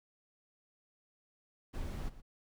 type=noise with echo; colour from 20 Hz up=brown; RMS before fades=-38 dBFS; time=1.73-2.1 s; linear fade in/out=20 ms; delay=120 ms; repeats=1; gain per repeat=-15 dB; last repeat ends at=2.22 s; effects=none